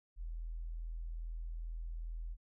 sine tone, 41.2 Hz, E1, in tune, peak -39 dBFS, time 0.16-2.37 s, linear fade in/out 50 ms, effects none

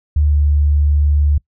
sine tone with pitch glide, 74.3 to 73.23 Hz, D2 to D2, +21 to -4 cents, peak -10 dBFS, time 0.16-1.38 s, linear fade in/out 5 ms, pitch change -25 cents, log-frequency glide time 0.27-0.34 s, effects noise-tail reverb RT60 0.1 s tail -24 dB re dry

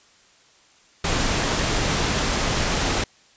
pink noise, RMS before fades -22 dBFS, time 1.04-3.04 s, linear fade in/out 5 ms, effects white hiss -55 dBFS RMS until 3.36 s + resampled to 16000 Hz

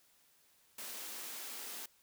white high-pass noise, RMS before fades -45 dBFS, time 0.78-1.86 s, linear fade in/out 5 ms, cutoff 200 Hz, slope 96 dB/octave, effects white hiss -69 dBFS RMS until 2.02 s

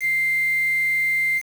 sine tone with quantisation, 2093 Hz, C7, in tune, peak -18 dBFS, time 0-1.42 s, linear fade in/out 50 ms, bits 6, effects none

